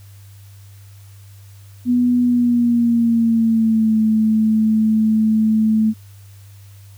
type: tone with pitch glide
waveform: sine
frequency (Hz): 245.3 to 218.5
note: B3 to A3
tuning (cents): -12 to -12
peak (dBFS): -12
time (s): 1.85-5.94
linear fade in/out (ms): 50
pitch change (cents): -200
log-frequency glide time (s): 2.22-3.98
effects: added 99 Hz sine -39 dBFS peak until 6.97 s + white hiss -52 dBFS RMS until 6.97 s